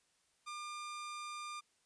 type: tone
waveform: sawtooth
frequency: 1200 Hz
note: D6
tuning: 37 cents sharp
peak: -39 dBFS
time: 0.46-1.61 s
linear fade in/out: 20 ms
effects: white hiss -75 dBFS RMS until 1.85 s + resampled to 22050 Hz